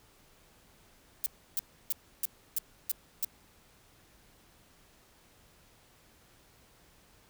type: noise bursts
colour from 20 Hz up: violet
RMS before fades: -30 dBFS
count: 7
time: 1.24-3.247 s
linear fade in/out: 0 ms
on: 21 ms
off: 310 ms
effects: pink hiss -62 dBFS RMS until 7.29 s